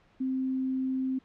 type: tone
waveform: sine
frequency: 261.6 Hz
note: C4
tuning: in tune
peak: -27 dBFS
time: 0.2-1.19 s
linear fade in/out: 10 ms
effects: pink hiss -63 dBFS RMS until 1.24 s + low-pass 3000 Hz 12 dB/octave